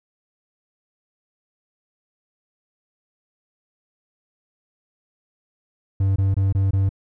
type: tone bursts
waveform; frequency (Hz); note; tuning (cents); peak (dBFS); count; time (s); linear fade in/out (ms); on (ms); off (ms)
triangle; 97.1; G2; -16; -14; 5; 6-6.892; 5; 160; 23
effects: none